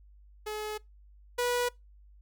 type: tone pair in turn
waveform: sawtooth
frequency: 425.8 / 488 Hz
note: G#4 / B4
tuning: +43 / -21 cents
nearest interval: major second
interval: 236 cents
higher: second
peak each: -30 / -23 dBFS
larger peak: second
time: 0.46-0.78 / 1.38-1.69 s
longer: first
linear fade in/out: 10 ms
effects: noise-tail reverb RT60 0.2 s tail -24 dB re dry + added 50 Hz sine -53 dBFS peak until 2.21 s